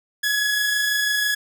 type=tone pair together; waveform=sawtooth; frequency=1661.2 / 1687.3 Hz; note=G#6 / G#6; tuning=0 / +27 cents; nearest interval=unison; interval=27 cents; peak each=-27 / -16 dBFS; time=0.23-1.35 s; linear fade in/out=10 ms; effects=none